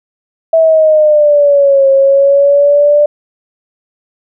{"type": "exponential two-way sweep", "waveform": "sine", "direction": "down then up", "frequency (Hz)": [655, 541, 592], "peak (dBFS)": -4, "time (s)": [0.53, 3.06], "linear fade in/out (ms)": 5, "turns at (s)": 1.89, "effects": []}